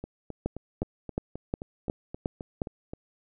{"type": "two click trains", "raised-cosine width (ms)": 2, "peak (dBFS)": [-23, -14], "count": [12, 7], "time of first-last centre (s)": [[0.04, 2.935], [0.46, 2.618]], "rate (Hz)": [3.8, 2.78], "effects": []}